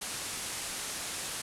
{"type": "low-pass noise", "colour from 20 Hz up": "white", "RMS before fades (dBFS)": -38, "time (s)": [0.01, 1.42], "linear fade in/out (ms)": 10, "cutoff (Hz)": 11000, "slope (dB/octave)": 48, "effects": []}